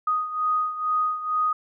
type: beating tone pair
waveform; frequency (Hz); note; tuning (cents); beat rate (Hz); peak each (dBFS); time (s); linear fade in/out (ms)
sine; 1244.5 / 1246.7; D#6 / D#6; 0 / +3; 2.2; -23 / -28; 0.07-1.53; 5
effects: none